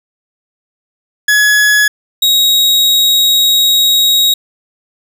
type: tone pair in turn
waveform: 40% pulse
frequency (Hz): 1690 / 3794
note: G#6 / A#7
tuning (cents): +30 / +30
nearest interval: octave + major second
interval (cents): 1400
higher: second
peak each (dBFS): -6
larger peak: neither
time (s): 1.28-1.88 / 2.22-4.34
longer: second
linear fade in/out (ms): 5
effects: none